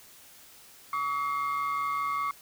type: tone cluster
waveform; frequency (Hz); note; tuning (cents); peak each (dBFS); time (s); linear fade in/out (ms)
sine; 1133 / 1278 / 2135; C#6 / D#6 / C7; +37 / +46 / +34; -27 / -34 / -36; 0.93-2.31; 2
effects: tanh soft clip ceiling -23 dBFS + white hiss -53 dBFS RMS until 2.41 s